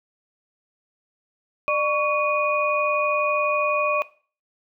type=tone cluster; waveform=sine; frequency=599 / 1121 / 2467 Hz; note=D5 / C#6 / D#7; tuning=+34 / +19 / -15 cents; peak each=-23 dBFS; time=1.68-4.02 s; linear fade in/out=0 ms; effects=noise-tail reverb RT60 0.4 s tail -18 dB re dry